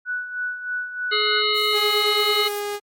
sine tone with tremolo, 1480 Hz, F#6, in tune, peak -22 dBFS, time 0.05-1.43 s, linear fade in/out 50 ms, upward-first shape sine, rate 3.2 Hz, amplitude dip 65%
harmonic tone, 422.5 Hz, G#4, 30 cents sharp, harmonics 1 / 3 / 5 / 7 / 9 / 10, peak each -25 / -25 / -25 / -25 / -25 / -25 dBFS, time 1.11-2.49 s, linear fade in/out 20 ms
violet noise, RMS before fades -34 dBFS, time 1.53-2.63 s, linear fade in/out 50 ms
sawtooth tone with pitch glide, 413.6 to 411 Hz, G#4 to G#4, -7 to -18 cents, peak -21 dBFS, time 1.72-2.8 s, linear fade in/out 50 ms, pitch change -11 cents, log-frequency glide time 2.1-2.58 s
effects MP3 64 kbps

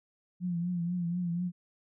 sine tone with vibrato, 174.61 Hz, F3, in tune, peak -29 dBFS, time 0.4-1.52 s, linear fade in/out 50 ms, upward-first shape triangle, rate 4.1 Hz, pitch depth 69 cents each way, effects none

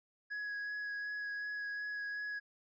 triangle tone with vibrato, 1670 Hz, G#6, 9 cents sharp, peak -36 dBFS, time 0.3-2.4 s, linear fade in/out 20 ms, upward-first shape sine, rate 2.7 Hz, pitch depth 11 cents each way, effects resampled to 16000 Hz

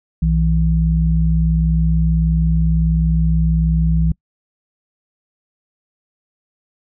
sine tone pair together, 61.04 / 162.5 Hz, B1 / E3, -20 / -24 cents, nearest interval octave + perfect fourth, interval 1696 cents, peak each -15 dBFS, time 0.22-4.12 s, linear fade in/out 5 ms, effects noise-tail reverb RT60 0.1 s tail -25 dB re dry

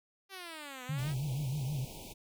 5% pulse exponential two-way sweep, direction down then up, 396.6 to 246.9 to 333 Hz, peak -32 dBFS, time 0.29-1.15 s, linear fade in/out 50 ms, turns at 0.84 s
sine tone with vibrato, 138.59 Hz, C#3, in tune, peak -32 dBFS, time 0.89-1.85 s, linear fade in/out 5 ms, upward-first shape triangle, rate 6.3 Hz, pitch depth 200 cents each way
pink band-stop noise, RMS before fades -47 dBFS, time 0.97-2.14 s, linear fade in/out 20 ms, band 950 to 2300 Hz, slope 96 dB/octave
effects none

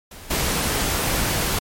pink noise with level steps, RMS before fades -40 / -22 dBFS, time 0.11-1.59 s, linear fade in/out 5 ms, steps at 0.3 s, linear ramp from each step 10 ms, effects MP3 64 kbps

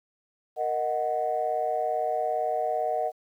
sine chord, D# minor, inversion second, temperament equal, 466.2 / 622.3 / 740 Hz, A#4 / D#5 / F#5, 0 / 0 / 0 cents, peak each -32 / -28 / -27 dBFS, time 0.56-3.12 s, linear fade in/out 50 ms, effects tanh soft clip ceiling -16 dBFS + 10-bit

